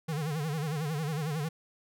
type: tone with vibrato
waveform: square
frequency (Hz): 152.9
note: D#3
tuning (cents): -30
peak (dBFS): -31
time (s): 0.08-1.49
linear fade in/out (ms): 10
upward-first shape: sine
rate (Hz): 11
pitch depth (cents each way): 130
effects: none